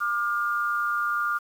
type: tone pair together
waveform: sine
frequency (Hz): 1195 / 1416.3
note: D6 / F6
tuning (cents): +30 / +24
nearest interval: minor third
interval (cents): 294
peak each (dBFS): -26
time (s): 0-1.39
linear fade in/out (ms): 20
effects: 8-bit